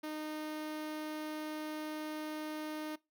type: tone with notch filter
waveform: sawtooth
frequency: 307.4 Hz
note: D#4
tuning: 21 cents flat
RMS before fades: -41 dBFS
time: 0.03-2.96 s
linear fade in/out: 10 ms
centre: 7500 Hz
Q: 1.8
effects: noise-tail reverb RT60 0.2 s tail -20 dB re dry